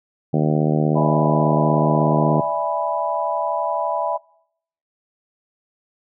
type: harmonic tone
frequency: 76.5 Hz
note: D#2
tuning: 29 cents flat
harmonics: 2 / 3 / 4 / 5 / 6 / 7 / 8 / 9 / 10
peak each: -18 / -22 / -24 / -26 / -28 / -29 / -30 / -31 / -32 dBFS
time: 0.33-2.41 s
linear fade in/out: 10 ms
type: chord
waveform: sine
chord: E dominant seventh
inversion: third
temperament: equal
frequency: 587.3 / 659.3 / 830.6 / 987.8 Hz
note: D5 / E5 / G#5 / B5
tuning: 0 / 0 / 0 / 0 cents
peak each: -26 / -23 / -26 / -24 dBFS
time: 0.95-4.18 s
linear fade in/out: 20 ms
effects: noise-tail reverb RT60 0.7 s tail -24 dB re dry